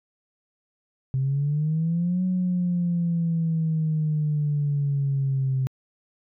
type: exponential two-way sweep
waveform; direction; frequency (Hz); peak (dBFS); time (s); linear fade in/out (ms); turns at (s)
sine; up then down; 130.81 to 185 to 130.81; -20; 1.14-5.67; 0; 2.24
effects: tanh soft clip ceiling -16 dBFS